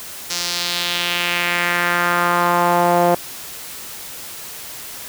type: tone with band-pass filter sweep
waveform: sawtooth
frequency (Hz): 174.61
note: F3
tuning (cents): 0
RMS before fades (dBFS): -18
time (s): 0.3-3.15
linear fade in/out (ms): 5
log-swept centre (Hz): 5600 to 640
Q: 2.1
effects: white hiss -33 dBFS RMS until 5.08 s